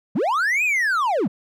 triangle linear two-way sweep, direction up then down, 144.4 to 2568 to 144.9 Hz, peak -16 dBFS, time 0.15-1.28 s, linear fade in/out 10 ms, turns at 0.64 s, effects none

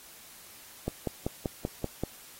click train, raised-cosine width 2 ms, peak -16 dBFS, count 7, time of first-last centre 0.88-2.036 s, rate 5.19 Hz, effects white hiss -51 dBFS RMS until 2.39 s + AAC 48 kbps

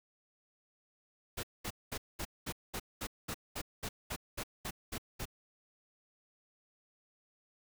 pink noise bursts, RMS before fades -39 dBFS, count 15, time 1.37-5.255 s, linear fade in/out 10 ms, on 63 ms, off 210 ms, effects none

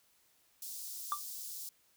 white high-pass noise, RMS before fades -44 dBFS, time 0.62-1.69 s, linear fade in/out 2 ms, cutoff 4600 Hz, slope 24 dB/octave
triangle tone with exponential decay, 1174.7 Hz, D6, in tune, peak -25 dBFS, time 1.12-1.21 s, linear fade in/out 1 ms, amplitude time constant 19 ms
effects white hiss -70 dBFS RMS until 1.96 s

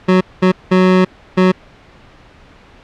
25% pulse tone bursts at uneven times, 185 Hz, F#3, in tune, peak -4 dBFS, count 4, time 0.08-0.21 / 0.42-0.52 / 0.71-1.05 / 1.37-1.52 s, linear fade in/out 10 ms, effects pink hiss -43 dBFS RMS until 2.83 s + low-pass 3000 Hz 12 dB/octave

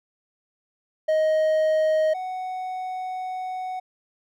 triangle tone pair in turn, 626 / 742.4 Hz, D#5 / F#5, +10 / +6 cents, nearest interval minor third, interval 296 cents, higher second, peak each -16 / -26 dBFS, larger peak first, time 1.08-2.14 / 2.14-3.8 s, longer second, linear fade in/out 10 ms, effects none

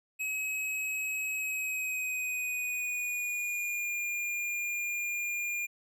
square tone with pitch glide, 2555 to 2412 Hz, D#7 to D7, +45 to +46 cents, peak -32 dBFS, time 0.19-5.67 s, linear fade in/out 20 ms, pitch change -99 cents, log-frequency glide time 1.36-3.92 s, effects none

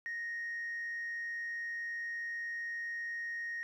sine tone with frequency modulation, 1864.7 Hz, A#6, in tune, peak -35 dBFS, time 0.06-3.63 s, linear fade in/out 0 ms, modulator 87.5 Hz, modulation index 0.28, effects tanh soft clip ceiling -34 dBFS + 12-bit

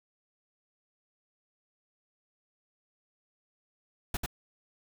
pink noise with echo, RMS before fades -31 dBFS, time 4.14-4.17 s, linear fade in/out 5 ms, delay 92 ms, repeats 1, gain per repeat -2 dB, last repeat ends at 4.262 s, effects none

